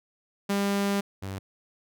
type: tone pair in turn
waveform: sawtooth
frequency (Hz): 200 / 96.82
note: G3 / G2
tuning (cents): +35 / -21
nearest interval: octave + minor second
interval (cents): 1256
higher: first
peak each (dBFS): -20 / -29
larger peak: first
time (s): 0.49-1.01 / 1.22-1.39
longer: first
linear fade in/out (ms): 10
effects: none